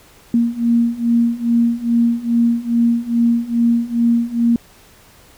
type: beating tone pair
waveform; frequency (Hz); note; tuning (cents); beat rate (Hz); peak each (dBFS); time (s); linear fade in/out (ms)
sine; 233.1 / 235.5; A#3 / A#3; 0 / +18; 2.4; -17 / -15; 0.34-4.56; 2
effects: pink hiss -47 dBFS RMS until 5.37 s